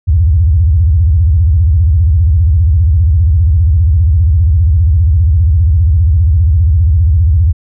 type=tone with vibrato; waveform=sine; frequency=79.6 Hz; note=D#2; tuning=40 cents sharp; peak=-5 dBFS; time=0.07-7.53 s; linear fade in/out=20 ms; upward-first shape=square; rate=15 Hz; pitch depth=250 cents each way; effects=none